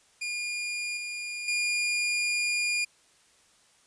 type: tone with level steps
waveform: sawtooth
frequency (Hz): 2423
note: D#7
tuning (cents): -47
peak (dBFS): -27 / -30 / -22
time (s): 0.21-2.85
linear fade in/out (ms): 10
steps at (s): 0.97 / 1.48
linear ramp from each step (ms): 2
effects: white hiss -62 dBFS RMS until 3.86 s + resampled to 22050 Hz